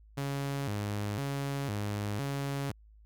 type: tone with vibrato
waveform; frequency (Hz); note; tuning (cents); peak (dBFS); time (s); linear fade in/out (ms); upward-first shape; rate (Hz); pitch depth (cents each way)
sawtooth; 120; B2; -49; -28; 0.17-2.72; 10; square; 0.99; 260
effects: added 53 Hz sine -54 dBFS peak until 3.05 s